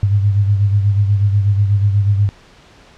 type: beating tone pair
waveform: sine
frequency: 100.4 / 108.6 Hz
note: G2 / A2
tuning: +42 / -22 cents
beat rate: 8.2 Hz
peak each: -11 / -20 dBFS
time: 0.03-2.29 s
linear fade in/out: 0 ms
effects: pink hiss -45 dBFS RMS until 2.97 s + low-pass 5000 Hz 12 dB/octave